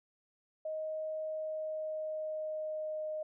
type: tone with pitch glide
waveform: sine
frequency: 626 to 618.5 Hz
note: D#5 to D#5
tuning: +10 to -10 cents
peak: -35 dBFS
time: 0.65-3.23 s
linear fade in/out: 5 ms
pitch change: -20 cents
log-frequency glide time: 1.24-3.1 s
effects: none